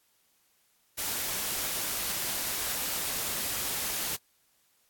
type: noise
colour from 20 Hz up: white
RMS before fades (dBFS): -32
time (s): 0.97-4.17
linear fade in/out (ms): 20
effects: white hiss -69 dBFS RMS until 4.89 s + AAC 64 kbps